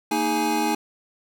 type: tone cluster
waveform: square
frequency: 230.6 / 312.7 / 413.7 / 835 Hz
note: A#3 / D#4 / G#4 / G#5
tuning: -19 / +9 / -7 / +9 cents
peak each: -29 / -26 / -31 / -25 dBFS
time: 0.11-0.75 s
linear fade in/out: 5 ms
effects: none